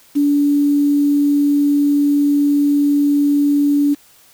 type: tone with quantisation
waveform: sine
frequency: 288.1 Hz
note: D4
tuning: 33 cents flat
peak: -11 dBFS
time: 0.15-3.95 s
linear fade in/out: 20 ms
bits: 6
effects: white hiss -49 dBFS RMS until 4.33 s